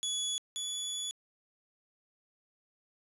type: tone pair in turn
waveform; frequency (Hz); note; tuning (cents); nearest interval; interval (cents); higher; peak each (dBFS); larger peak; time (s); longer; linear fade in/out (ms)
25% pulse; 3400 / 3422; G#7 / A7; +40 / -49; unison; 11; second; -28 / -31; first; 0.03-0.38 / 0.56-1.11; second; 0
effects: resampled to 32000 Hz + 9-bit